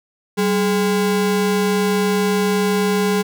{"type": "ring-modulated tone", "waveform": "square", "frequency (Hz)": 305.4, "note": "D#4", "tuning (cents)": -32, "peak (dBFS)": -13, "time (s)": [0.37, 3.23], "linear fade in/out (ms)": 20, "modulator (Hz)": 114, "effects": []}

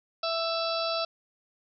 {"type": "harmonic tone with a mistuned harmonic", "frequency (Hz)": 662, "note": "E5", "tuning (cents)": 7, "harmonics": [1, 2, 4, 5, 6, 7, 8], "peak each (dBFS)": [-30, -33, -39, -41, -36, -36, -39], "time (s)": [0.23, 1.05], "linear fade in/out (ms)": 5, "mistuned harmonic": 5, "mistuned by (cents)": 31, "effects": []}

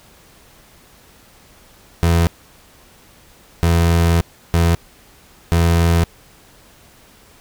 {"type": "tone bursts at uneven times", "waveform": "30% pulse", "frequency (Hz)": 84.3, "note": "E2", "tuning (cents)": 39, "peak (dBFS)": -9, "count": 4, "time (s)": [[2.03, 2.27], [3.63, 4.21], [4.54, 4.75], [5.52, 6.04]], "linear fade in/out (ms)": 0, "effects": ["pink hiss -48 dBFS RMS until 7.4 s"]}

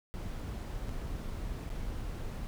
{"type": "noise with dropouts", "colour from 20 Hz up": "brown", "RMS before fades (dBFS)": -38, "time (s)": [0.14, 2.47], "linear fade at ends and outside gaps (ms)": 0, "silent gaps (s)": [[0.886, 0.892], [1.693, 1.702]], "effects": []}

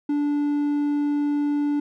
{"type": "tone", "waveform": "triangle", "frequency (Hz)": 291.2, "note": "D4", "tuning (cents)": -15, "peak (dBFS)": -18, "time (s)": [0.09, 1.8], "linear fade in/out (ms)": 5, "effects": []}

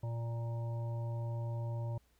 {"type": "harmonic tone", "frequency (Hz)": 116.54, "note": "A#2", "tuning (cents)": 0, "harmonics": [1, 3, 5, 7, 8], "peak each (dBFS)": [-35, -53, -48, -58, -52], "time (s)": [0.03, 1.98], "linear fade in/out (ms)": 5, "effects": ["added 60 Hz sine -70 dBFS peak until 2.19 s", "pink hiss -73 dBFS RMS until 2.19 s"]}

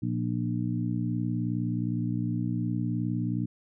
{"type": "harmonic tone with a mistuned harmonic", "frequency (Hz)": 59.4, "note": "A#1", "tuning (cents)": 33, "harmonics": [2, 3, 4, 5], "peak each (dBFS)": [-30, -32, -33, -34], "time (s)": [0.02, 3.46], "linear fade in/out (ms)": 10, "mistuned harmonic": 5, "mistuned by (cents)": 19, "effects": []}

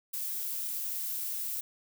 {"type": "noise", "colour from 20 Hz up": "violet", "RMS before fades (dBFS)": -35, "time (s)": [0.13, 1.61], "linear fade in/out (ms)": 10, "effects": []}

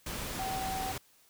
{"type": "tone in noise", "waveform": "sine", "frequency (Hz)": 763, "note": "G5", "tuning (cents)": -47, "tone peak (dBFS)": -34, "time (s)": [0.39, 0.92], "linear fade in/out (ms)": 5, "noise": "pink", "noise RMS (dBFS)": -38, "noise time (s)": [0.06, 0.98], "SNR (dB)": 1, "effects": ["white hiss -64 dBFS RMS until 1.29 s"]}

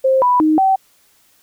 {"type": "tone with pitch steps", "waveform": "sine", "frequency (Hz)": [528, 988, 310.6, 768], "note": ["C5", "B5", "D#4", "G5"], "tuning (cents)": [16, 0, -3, -36], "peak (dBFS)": -10, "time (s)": [0.04, 0.76], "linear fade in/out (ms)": 10, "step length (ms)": 180, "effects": ["white hiss -55 dBFS RMS until 1.42 s"]}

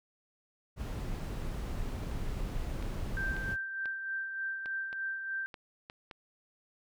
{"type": "noise", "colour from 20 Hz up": "brown", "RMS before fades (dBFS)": -36, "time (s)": [0.76, 3.57], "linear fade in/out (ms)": 50}
{"type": "clicks", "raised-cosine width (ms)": 0.3, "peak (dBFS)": -29, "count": 8, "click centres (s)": [2.826, 3.366, 3.857, 4.659, 4.929, 5.542, 5.899, 6.112]}
{"type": "tone with tremolo", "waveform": "sine", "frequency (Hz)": 1568, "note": "G6", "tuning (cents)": 0, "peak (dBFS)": -32, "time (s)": [3.17, 5.46], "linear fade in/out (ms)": 0, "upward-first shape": "sine", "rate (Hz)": 3.3, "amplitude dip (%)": 45}
{"effects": []}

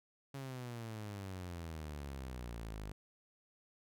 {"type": "exponential sweep", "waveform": "sawtooth", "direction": "down", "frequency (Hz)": [139.2, 50], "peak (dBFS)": -39, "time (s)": [0.34, 2.92], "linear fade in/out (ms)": 5, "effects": []}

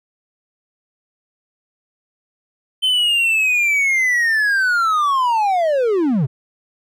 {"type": "linear sweep", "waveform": "triangle", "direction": "down", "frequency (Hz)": [3087, 114.9], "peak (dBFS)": -12, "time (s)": [2.82, 6.27], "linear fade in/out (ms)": 20, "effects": []}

